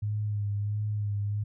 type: tone with vibrato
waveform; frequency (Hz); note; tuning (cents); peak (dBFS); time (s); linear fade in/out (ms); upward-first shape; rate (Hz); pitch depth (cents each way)
sine; 103.83; G#2; 0; -27; 0.02-1.44; 10; sine; 1.5; 32
effects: none